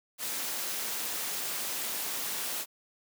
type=noise with amplitude modulation; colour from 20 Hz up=white; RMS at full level=-32 dBFS; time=0.18-2.66 s; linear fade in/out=50 ms; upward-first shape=sine; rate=227 Hz; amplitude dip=50%; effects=high-pass 200 Hz 12 dB/octave